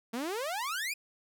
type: exponential sweep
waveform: sawtooth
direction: up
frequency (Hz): 220 to 2532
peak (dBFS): -29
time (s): 0.13-0.94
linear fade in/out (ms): 10
effects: none